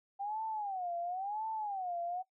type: tone with vibrato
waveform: sine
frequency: 780 Hz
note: G5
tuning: 9 cents flat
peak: -35 dBFS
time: 0.19-2.23 s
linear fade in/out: 20 ms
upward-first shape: sine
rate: 0.96 Hz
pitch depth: 220 cents each way
effects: noise-tail reverb RT60 0.1 s tail -18 dB re dry